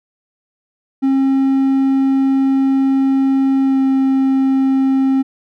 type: tone with pitch glide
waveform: triangle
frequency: 269.1 to 267.1 Hz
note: C4 to C4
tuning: +49 to +36 cents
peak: -9 dBFS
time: 1.02-5.23 s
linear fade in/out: 20 ms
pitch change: -13 cents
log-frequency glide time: 3.65-3.79 s
effects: none